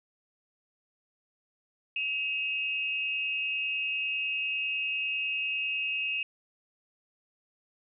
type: tone pair together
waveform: sine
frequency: 2554 / 2784 Hz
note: D#7 / F7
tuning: +45 / -6 cents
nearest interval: minor second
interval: 149 cents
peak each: -30 / -33 dBFS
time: 1.96-6.23 s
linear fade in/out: 2 ms
effects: none